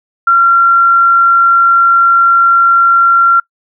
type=tone; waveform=sine; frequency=1372 Hz; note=F6; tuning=31 cents flat; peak=-4 dBFS; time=0.27-3.4 s; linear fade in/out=5 ms; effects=noise-tail reverb RT60 0.1 s tail -26 dB re dry